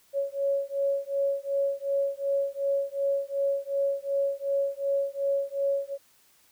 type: beating tone pair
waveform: sine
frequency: 554.4 / 557.1 Hz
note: C#5 / C#5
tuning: 0 / +9 cents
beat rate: 2.7 Hz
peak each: -28 dBFS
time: 0.13-5.98 s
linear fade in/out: 50 ms
effects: white hiss -62 dBFS RMS until 6.51 s